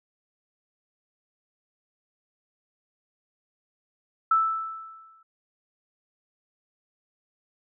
sine tone with exponential decay, 1318.5 Hz, E6, in tune, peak -16 dBFS, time 4.31-5.23 s, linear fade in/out 5 ms, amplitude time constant 200 ms, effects none

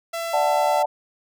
sawtooth tone, 670 Hz, E5, 28 cents sharp, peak -22 dBFS, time 0.13-0.83 s, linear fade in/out 10 ms
sine chord, D major, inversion none, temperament equal with one note detuned, 590.7 / 740 / 880 Hz, D5 / F#5 / A5, +10 / 0 / 0 cents, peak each -22 dBFS, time 0.33-0.86 s, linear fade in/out 10 ms
effects none

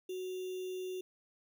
sine tone with sample-and-hold, 370 Hz, F#4, in tune, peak -37 dBFS, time 0.09-1.01 s, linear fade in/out 5 ms, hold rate 3150 Hz, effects none

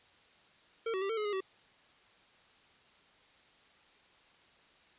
square tone with pitch steps, 455.4 / 378 / 392.7 / 449.7 / 423.5 / 413.5 / 381.3 Hz, A#4 / F#4 / G4 / A4 / G#4 / G#4 / G4, -40 / +37 / +3 / +38 / +34 / -8 / -48 cents, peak -33 dBFS, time 0.86-1.406 s, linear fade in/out 5 ms, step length 78 ms, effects white hiss -63 dBFS RMS until 4.98 s + resampled to 8000 Hz

